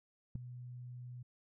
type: tone with ADSR envelope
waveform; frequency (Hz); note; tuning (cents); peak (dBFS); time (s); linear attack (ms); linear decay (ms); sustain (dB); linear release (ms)
sine; 123.47; B2; 0; -30; 0.35-1.23; 6; 4; -15; 9
effects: none